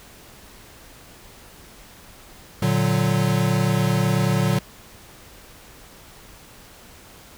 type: chord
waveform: square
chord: Bb augmented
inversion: none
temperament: equal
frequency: 116.54 / 146.83 / 185 Hz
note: Bb2 / D3 / F#3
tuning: 0 / 0 / 0 cents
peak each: -23 dBFS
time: 2.62-4.59 s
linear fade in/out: 5 ms
effects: pink hiss -46 dBFS RMS until 7.37 s